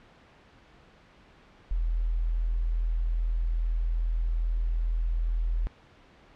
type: tone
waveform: sine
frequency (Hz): 41.2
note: E1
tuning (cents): 0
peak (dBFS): -24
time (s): 1.71-5.67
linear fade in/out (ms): 0
effects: pink hiss -56 dBFS RMS until 6.35 s + low-pass 3000 Hz 12 dB/octave